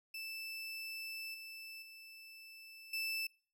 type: tone with level steps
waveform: 30% pulse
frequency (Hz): 2642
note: E7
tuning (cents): +3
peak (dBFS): -40 / -45 / -50 / -34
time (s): 0.14-3.27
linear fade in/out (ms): 5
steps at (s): 1.34 / 1.82 / 2.93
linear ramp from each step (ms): 5
effects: noise-tail reverb RT60 0.4 s tail -24 dB re dry